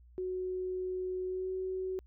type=tone with pitch glide; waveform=sine; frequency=369 to 374.4 Hz; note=F#4 to F#4; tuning=-5 to +20 cents; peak=-33 dBFS; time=0.18-1.99 s; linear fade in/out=0 ms; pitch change=+25 cents; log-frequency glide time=1.26-1.5 s; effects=added 60 Hz sine -55 dBFS peak until 2.06 s